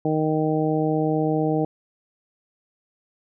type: harmonic tone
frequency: 155.56 Hz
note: D#3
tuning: in tune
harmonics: 1 / 2 / 3 / 4 / 5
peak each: -25 / -23 / -25 / -29 / -29 dBFS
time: 0.05-1.65 s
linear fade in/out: 2 ms
effects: none